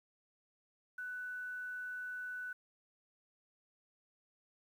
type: tone with quantisation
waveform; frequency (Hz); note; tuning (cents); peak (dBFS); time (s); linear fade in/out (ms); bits
sine; 1491; F#6; +13; -40; 0.98-2.53; 5; 11
effects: none